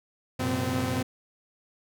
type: tone cluster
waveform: sawtooth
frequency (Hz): 92.4 / 117 / 130.4 / 256.9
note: F#2 / A#2 / C3 / C4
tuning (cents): -2 / +7 / -5 / -32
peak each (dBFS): -29 / -29 / -30 / -25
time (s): 0.39-1.03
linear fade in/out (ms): 10
effects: none